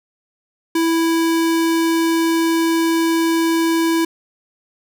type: tone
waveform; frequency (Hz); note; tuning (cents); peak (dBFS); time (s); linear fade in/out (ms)
square; 329.6; E4; 0; -15; 0.75-4.05; 5
effects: none